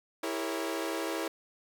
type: chord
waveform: sawtooth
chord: E diminished seventh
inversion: none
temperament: equal with one note detuned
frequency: 329.6 / 402.1 / 466.2 / 554.4 Hz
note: E4 / G4 / Bb4 / Db5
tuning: 0 / +44 / 0 / 0 cents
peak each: -31 / -35 / -35 / -35 dBFS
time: 0.23-1.28 s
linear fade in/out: 5 ms
effects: none